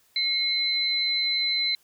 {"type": "tone pair together", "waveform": "sine", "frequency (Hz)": [2162, 4053], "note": ["C#7", "B7"], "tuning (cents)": [-44, 44], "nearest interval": "major seventh", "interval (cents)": 1088, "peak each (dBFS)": [-29, -23], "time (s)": [0.16, 1.75], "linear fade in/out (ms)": 2, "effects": ["white hiss -63 dBFS RMS until 1.83 s"]}